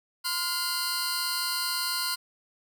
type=tone cluster; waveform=sawtooth; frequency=1034 / 1416 / 4088 / 4326 / 4833 Hz; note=C6 / F6 / C8 / C#8 / D8; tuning=-21 / +23 / -41 / -43 / +49 cents; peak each=-31 dBFS; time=0.24-2.16 s; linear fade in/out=20 ms; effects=none